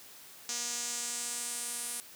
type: tone with band-pass filter sweep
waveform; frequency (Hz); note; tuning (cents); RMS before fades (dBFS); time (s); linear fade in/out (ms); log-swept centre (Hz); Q
sawtooth; 239.6; A#3; +48; -37; 0.49-2; 0; 6500 to 9800; 2.9
effects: white hiss -52 dBFS RMS until 2.15 s + high-pass 100 Hz 12 dB/octave